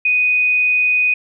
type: tone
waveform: sine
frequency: 2489 Hz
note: D#7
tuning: in tune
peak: -12 dBFS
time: 0.05-1.14 s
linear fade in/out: 5 ms
effects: none